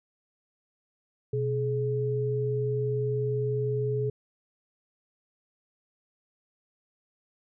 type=tone pair together; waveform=sine; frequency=125.5 / 423 Hz; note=B2 / G#4; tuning=+28 / +32 cents; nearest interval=octave + major sixth; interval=2104 cents; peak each=-28 dBFS; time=1.33-4.1 s; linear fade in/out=5 ms; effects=none